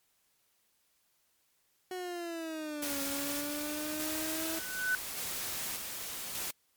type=linear two-way sweep; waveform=30% pulse; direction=down then up; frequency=370 to 277.2 to 326 Hz; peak=-34 dBFS; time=1.91-4.59 s; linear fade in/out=2 ms; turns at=3.01 s
type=noise with tremolo; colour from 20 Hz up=white; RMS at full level=-37 dBFS; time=2.82-6.51 s; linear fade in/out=5 ms; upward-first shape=square; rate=0.85 Hz; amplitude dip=30%
type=tone with exponential growth; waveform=sine; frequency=1500 Hz; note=F#6; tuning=23 cents sharp; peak=-25 dBFS; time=4.3-4.95 s; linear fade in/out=1 ms; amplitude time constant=140 ms
effects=white hiss -73 dBFS RMS until 6.76 s + MP3 96 kbps